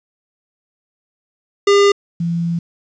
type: tone pair in turn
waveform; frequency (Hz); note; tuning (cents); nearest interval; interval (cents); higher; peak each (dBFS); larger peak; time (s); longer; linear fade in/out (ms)
square / sine; 402.7 / 169.31; G4 / E3; +47 / +47; octave + minor third; 1500; first; -9 / -16; first; 1.67-1.92 / 2.2-2.59; second; 5
effects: resampled to 16000 Hz + 8-bit